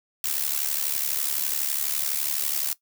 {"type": "noise with amplitude modulation", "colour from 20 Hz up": "blue", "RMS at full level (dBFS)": -23, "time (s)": [0.24, 2.73], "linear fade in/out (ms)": 2, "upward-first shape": "sine", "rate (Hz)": 72, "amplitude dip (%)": 80, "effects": ["noise-tail reverb RT60 0.1 s tail -17 dB re dry"]}